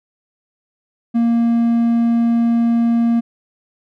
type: tone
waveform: triangle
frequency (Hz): 233.1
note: A#3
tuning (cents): 0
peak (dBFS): -10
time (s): 1.14-3.21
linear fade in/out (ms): 20
effects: none